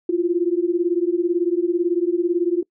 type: beating tone pair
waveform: sine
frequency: 339.2 / 357.2 Hz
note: E4 / F4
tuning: +50 / +39 cents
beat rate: 18 Hz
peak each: -20 / -20 dBFS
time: 0.09-2.63 s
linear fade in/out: 5 ms
effects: noise-tail reverb RT60 0.1 s tail -26 dB re dry